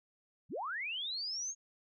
sine linear sweep, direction up, 87.31 to 6645 Hz, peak -36 dBFS, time 0.49-1.55 s, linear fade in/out 50 ms, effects none

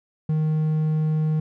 triangle tone, 155.56 Hz, D#3, in tune, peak -17 dBFS, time 0.29-1.4 s, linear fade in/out 5 ms, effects none

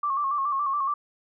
sine tone with vibrato, 1128 Hz, C#6, 30 cents sharp, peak -23 dBFS, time 0.03-0.94 s, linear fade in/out 5 ms, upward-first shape square, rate 7.1 Hz, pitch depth 64 cents each way, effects none

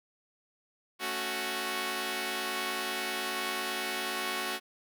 5% pulse chord, F# minor, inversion first, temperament equal, 220 / 277.2 / 370 Hz, A3 / C#4 / F#4, 0 / 0 / 0 cents, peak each -28 / -28 / -22 dBFS, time 0.99-4.6 s, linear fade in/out 50 ms, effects none

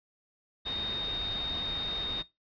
sine tone in noise, 3700 Hz, A#7, 14 cents flat, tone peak -32 dBFS, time 0.65-2.23 s, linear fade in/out 20 ms, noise pink, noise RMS -40 dBFS, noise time 0.65-2.23 s, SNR +5 dB, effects noise-tail reverb RT60 0.2 s tail -18 dB re dry + resampled to 11025 Hz

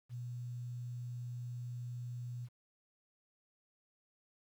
sine tone with quantisation, 121.6 Hz, B2, 26 cents flat, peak -40 dBFS, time 0.09-2.49 s, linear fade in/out 50 ms, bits 11, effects none

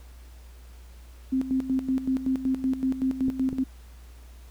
sine tone with tremolo, 262.3 Hz, C4, 4 cents sharp, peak -21 dBFS, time 1.32-3.64 s, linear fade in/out 10 ms, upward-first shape square, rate 5.3 Hz, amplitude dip 70%
clicks, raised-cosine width 3 ms, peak -20 dBFS, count 2, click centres 3.283 / 3.529 s
effects added 60 Hz sine -44 dBFS peak until 4.5 s + pink hiss -57 dBFS RMS until 4.5 s

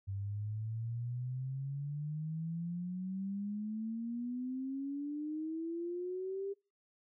sine exponential sweep, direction up, 96.8 to 400.6 Hz, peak -36 dBFS, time 0.07-6.54 s, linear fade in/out 20 ms, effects noise-tail reverb RT60 0.3 s tail -25 dB re dry

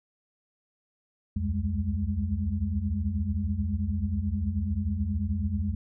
sine tone cluster, 66.5 / 73.6 / 87 / 200.5 / 209.8 Hz, C2 / D2 / F2 / G3 / G#3, +29 / +4 / -6 / +39 / +18 cents, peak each -36 / -35 / -28 / -35 / -33 dBFS, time 1.36-5.75 s, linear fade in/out 5 ms, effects none

